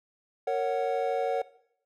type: chord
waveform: triangle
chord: F# major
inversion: first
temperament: just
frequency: 462.5 / 555 / 740 Hz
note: A#4 / C#5 / F#5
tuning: -14 / +2 / 0 cents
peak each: -28 dBFS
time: 0.47-1.42 s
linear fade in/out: 5 ms
effects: noise-tail reverb RT60 0.7 s tail -18 dB re dry